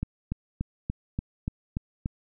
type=click train; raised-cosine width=5 ms; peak=-16 dBFS; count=8; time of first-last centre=0.03-2.059 s; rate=3.45 Hz; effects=none